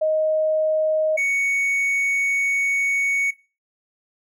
sine / triangle tone pair in turn, 625 / 2227 Hz, D#5 / C#7, +8 / +7 cents, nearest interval octave + minor seventh, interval 2199 cents, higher second, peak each -17 dBFS, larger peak neither, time 0.01-1.17 / 1.17-3.31 s, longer second, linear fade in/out 10 ms, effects noise-tail reverb RT60 0.3 s tail -18 dB re dry

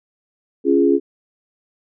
sine chord, Db major, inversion none, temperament equal with one note detuned, 277.2 / 344.8 / 415.3 Hz, Db4 / F4 / Ab4, 0 / -22 / 0 cents, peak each -16 dBFS, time 0.64-1 s, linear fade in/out 50 ms, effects none

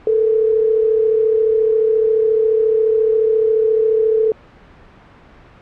sine tone pair together, 438.3 / 472.6 Hz, A4 / A#4, -7 / +24 cents, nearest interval minor second, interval 131 cents, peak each -12 / -21 dBFS, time 0.07-4.32 s, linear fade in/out 2 ms, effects pink hiss -44 dBFS RMS until 5.61 s + low-pass 2000 Hz 12 dB/octave

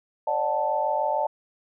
sine chord, D major seventh, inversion third, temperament equal with one note detuned, 554.4 / 601.1 / 740 / 880 Hz, C#5 / D5 / F#5 / A5, 0 / +40 / 0 / 0 cents, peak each -31 / -27 / -30 / -25 dBFS, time 0.27-1.27 s, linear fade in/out 5 ms, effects none

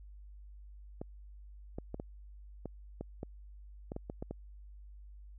clicks, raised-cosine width 2 ms, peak -26 dBFS, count 12, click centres 1.015 / 1.785 / 1.944 / 1.999 / 2.657 / 3.01 / 3.231 / 3.919 / 3.964 / 4.099 / 4.225 / 4.31 s, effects added 50 Hz sine -49 dBFS peak until 5.38 s

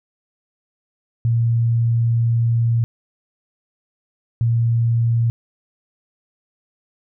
sine tone bursts at uneven times, 116.4 Hz, A#2, 2 cents flat, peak -14 dBFS, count 2, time 1.25-2.84 / 4.41-5.3 s, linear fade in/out 0 ms, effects none

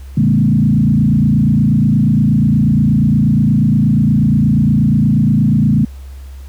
sine tone with frequency modulation, 180 Hz, F#3, 47 cents flat, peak -8 dBFS, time 0.17-5.85 s, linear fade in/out 5 ms, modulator 28.4 Hz, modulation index 2.2, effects added 67 Hz sine -28 dBFS peak until 6.48 s + pink hiss -47 dBFS RMS until 6.48 s

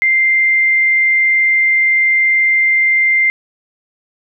sine tone, 2093 Hz, C7, in tune, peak -9 dBFS, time 0.02-3.3 s, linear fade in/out 0 ms, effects none

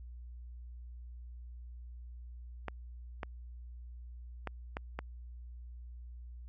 clicks, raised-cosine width 0.5 ms, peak -22 dBFS, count 5, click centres 2.683 / 3.232 / 4.473 / 4.769 / 4.99 s, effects added 60 Hz sine -45 dBFS peak until 6.48 s

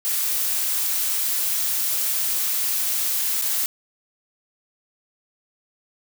blue noise with dropouts, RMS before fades -23 dBFS, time 0.05-3.66 s, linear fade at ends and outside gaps 0 ms, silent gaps 3.414-3.422 s, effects none

